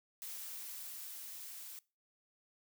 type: noise with level ramp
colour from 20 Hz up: blue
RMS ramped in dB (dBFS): -45 to -49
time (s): 0.22-1.79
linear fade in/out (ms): 0
effects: noise-tail reverb RT60 0.3 s tail -22 dB re dry